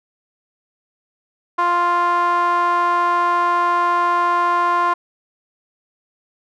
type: tone with band-pass filter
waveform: sawtooth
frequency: 349.2 Hz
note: F4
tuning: in tune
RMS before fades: -17 dBFS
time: 1.58-4.94 s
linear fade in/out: 10 ms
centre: 1100 Hz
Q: 4.8
effects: none